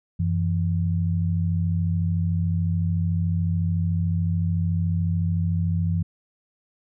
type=tone pair together; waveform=sine; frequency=92.8 / 166.55 Hz; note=F#2 / E3; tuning=+6 / +18 cents; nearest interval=minor seventh; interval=1012 cents; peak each=-22 / -24 dBFS; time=0.19-6.03 s; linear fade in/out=10 ms; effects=none